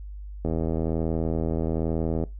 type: click train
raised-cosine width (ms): 2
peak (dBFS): -14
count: 146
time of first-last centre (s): 0.45-2.238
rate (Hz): 81.1
effects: noise-tail reverb RT60 0.2 s tail -19 dB re dry + added 50 Hz sine -35 dBFS peak until 2.39 s